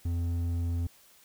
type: tone with hard clipping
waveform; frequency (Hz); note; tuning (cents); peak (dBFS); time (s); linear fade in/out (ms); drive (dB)
sine; 85.5; F2; -36; -29; 0.05-0.87; 5; 6
effects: white hiss -59 dBFS RMS until 1.24 s